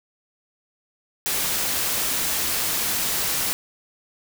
white noise, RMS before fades -24 dBFS, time 1.26-3.53 s, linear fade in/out 0 ms, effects none

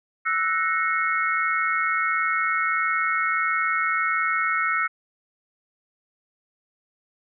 sine chord, F# dominant seventh, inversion third, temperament equal with one note detuned, 1318.5 / 1480 / 1864.7 / 2182 Hz, E6 / F#6 / A#6 / C#7, 0 / 0 / 0 / -28 cents, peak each -24 / -28 / -28 / -26 dBFS, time 0.25-4.88 s, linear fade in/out 20 ms, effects none

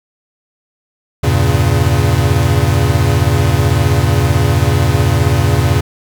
square chord, E diminished seventh, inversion none, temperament equal, 82.41 / 98 / 116.54 / 138.59 Hz, E2 / G2 / Bb2 / Db3, 0 / 0 / 0 / 0 cents, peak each -16 dBFS, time 1.23-5.81 s, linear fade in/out 10 ms, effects 7-bit

